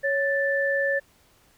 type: tone pair together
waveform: sine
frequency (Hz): 554.4 / 1761.4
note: C#5 / A6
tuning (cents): 0 / +1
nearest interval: octave + minor sixth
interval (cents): 2001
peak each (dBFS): -24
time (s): 0.03-1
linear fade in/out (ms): 20
effects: pink hiss -60 dBFS RMS until 1.57 s